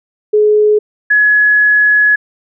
sine tone pair in turn, 422.7 / 1690.8 Hz, G#4 / G#6, +31 / +31 cents, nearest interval 2 octaves, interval 2400 cents, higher second, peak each -6 dBFS, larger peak neither, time 0.33-0.79 / 1.1-2.16 s, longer second, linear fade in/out 10 ms, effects none

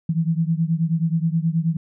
sine beating tone pair, 160.9 / 170.3 Hz, E3 / F3, -42 / -43 cents, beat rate 9.4 Hz, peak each -20 / -22 dBFS, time 0.09-1.77 s, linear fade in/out 5 ms, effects none

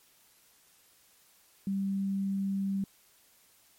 sine tone, 195.6 Hz, G3, 4 cents flat, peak -28 dBFS, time 1.67-2.84 s, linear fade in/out 2 ms, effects white hiss -63 dBFS RMS until 3.78 s + MP3 64 kbps

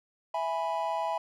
triangle chord, E major, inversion none, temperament equal, 659.3 / 830.6 / 987.8 Hz, E5 / G#5 / B5, 0 / 0 / 0 cents, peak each -31 dBFS, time 0.34-1.18 s, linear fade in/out 5 ms, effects none

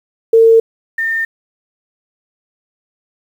sine tone pair in turn, 453.1 / 1812.4 Hz, A#4 / A#6, -49 / -49 cents, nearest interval 2 octaves, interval 2400 cents, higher second, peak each -4 / -14 dBFS, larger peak first, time 0.33-0.6 / 0.98-1.25 s, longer neither, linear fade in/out 5 ms, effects 7-bit

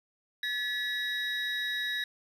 triangle tone cluster, 1716 / 1942 / 3817 Hz, A6 / B6 / A#7, -44 / -30 / +40 cents, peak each -32 / -36 / -32 dBFS, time 0.43-2.04 s, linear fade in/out 2 ms, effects resampled to 32000 Hz

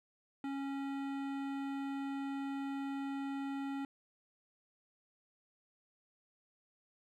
sine tone with hard clipping, 275.5 Hz, C#4, 11 cents flat, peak -39 dBFS, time 0.44-3.85 s, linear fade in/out 2 ms, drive 16 dB, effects none

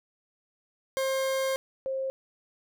40% pulse / sine tone pair in turn, 532 / 532 Hz, C5 / C5, +29 / +29 cents, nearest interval unison, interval 0 cents, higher neither, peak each -25 / -28 dBFS, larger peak first, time 0.97-1.56 / 1.86-2.1 s, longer first, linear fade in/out 0 ms, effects none

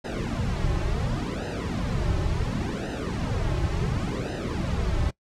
brown noise with flanger, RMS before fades -27 dBFS, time 0.04-5.11 s, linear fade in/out 10 ms, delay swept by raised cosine 0.88 to 4.28 ms, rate 0.7 Hz, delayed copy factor -0.9, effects noise-tail reverb RT60 0.1 s tail -22 dB re dry + low-pass 7000 Hz 12 dB/octave

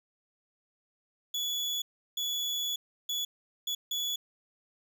35% pulse tone bursts at uneven times, 3414 Hz, G#7, 47 cents sharp, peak -28 dBFS, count 5, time 1.34-1.82 / 2.17-2.76 / 3.09-3.25 / 3.67-3.75 / 3.91-4.16 s, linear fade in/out 5 ms, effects none

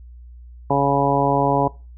harmonic tone, 140 Hz, C#3, 18 cents sharp, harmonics 1 / 2 / 3 / 4 / 5 / 6 / 7, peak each -23 / -23 / -23 / -23 / -23 / -23 / -23 dBFS, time 0.7-1.68 s, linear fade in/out 5 ms, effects noise-tail reverb RT60 0.3 s tail -20 dB re dry + added 60 Hz sine -38 dBFS peak until 1.97 s

